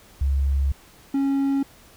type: tone pair in turn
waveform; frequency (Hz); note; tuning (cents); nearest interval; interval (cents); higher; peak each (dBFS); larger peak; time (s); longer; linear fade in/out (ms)
sine / triangle; 68.8 / 275.2; C#2 / C#4; -12 / -12; 2 octaves; 2400; second; -18 / -17; second; 0.21-0.72 / 1.14-1.63; first; 5
effects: pink hiss -51 dBFS RMS until 1.96 s